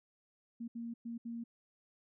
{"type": "tone bursts at uneven times", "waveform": "sine", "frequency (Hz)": 233.1, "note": "A#3", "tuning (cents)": 0, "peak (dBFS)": -39, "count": 4, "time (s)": [[0.6, 0.68], [0.75, 0.94], [1.05, 1.18], [1.25, 1.44]], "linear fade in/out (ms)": 10, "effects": []}